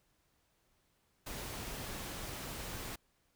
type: noise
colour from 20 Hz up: pink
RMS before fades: -43 dBFS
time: 1.26-2.96 s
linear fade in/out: 10 ms
effects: pink hiss -75 dBFS RMS until 3.35 s